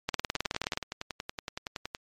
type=two click trains; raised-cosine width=0.2 ms; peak=-17 / -11 dBFS; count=18 / 14; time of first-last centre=0.36-1.949 / 0.09-0.774 s; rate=10.7 / 19 Hz; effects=MP3 64 kbps